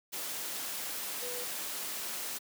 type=tone in noise; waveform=sine; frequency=492.7 Hz; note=B4; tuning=4 cents flat; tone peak=-41 dBFS; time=1.21-1.45 s; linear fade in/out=20 ms; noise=white; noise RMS=-38 dBFS; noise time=0.12-2.39 s; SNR=-6 dB; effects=high-pass 200 Hz 12 dB/octave